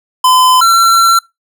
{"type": "tone pair in turn", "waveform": "square", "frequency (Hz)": [1019, 1354.3], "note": ["C6", "E6"], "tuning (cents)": [-46, 46], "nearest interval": "perfect fourth", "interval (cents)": 492, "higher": "second", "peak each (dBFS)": -6, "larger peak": "neither", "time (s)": [[0.24, 0.61], [0.61, 1.19]], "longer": "second", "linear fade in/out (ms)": 5, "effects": ["noise-tail reverb RT60 0.2 s tail -24 dB re dry"]}